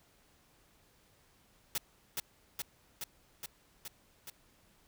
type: noise with echo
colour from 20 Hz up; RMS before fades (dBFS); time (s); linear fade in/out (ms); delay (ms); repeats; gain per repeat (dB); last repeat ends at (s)
white; -34; 1.75-1.78; 2; 420; 6; -2; 4.3
effects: pink hiss -67 dBFS RMS until 4.87 s